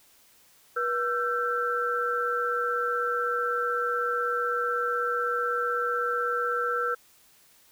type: tone cluster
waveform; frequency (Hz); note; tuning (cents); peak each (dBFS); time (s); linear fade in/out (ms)
sine; 483.5 / 1342 / 1554; B4 / E6 / G6; -37 / +31 / -16; -30 / -27 / -32; 0.76-6.95; 10
effects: white hiss -59 dBFS RMS until 7.71 s